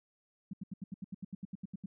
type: tone bursts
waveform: sine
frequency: 191.1 Hz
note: G3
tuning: 44 cents flat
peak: -37 dBFS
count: 14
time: 0.51-1.86 s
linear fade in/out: 5 ms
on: 24 ms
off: 78 ms
effects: none